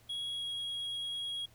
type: tone with pitch glide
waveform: triangle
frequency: 3322 to 3303 Hz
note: G#7 to G#7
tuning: 0 to -10 cents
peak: -34 dBFS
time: 0.09-1.46 s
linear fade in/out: 10 ms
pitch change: -10 cents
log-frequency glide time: 0.35-0.45 s
effects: added 114 Hz sine -63 dBFS peak until 1.54 s + pink hiss -64 dBFS RMS until 1.54 s